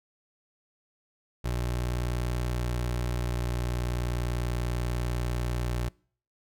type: tone with pitch glide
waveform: 25% pulse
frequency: 60.6 to 60.15 Hz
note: B1 to B1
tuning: -32 to -45 cents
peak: -24 dBFS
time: 1.44-5.89 s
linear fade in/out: 10 ms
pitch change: -13 cents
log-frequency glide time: 2.4-4.99 s
effects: noise-tail reverb RT60 0.5 s tail -25 dB re dry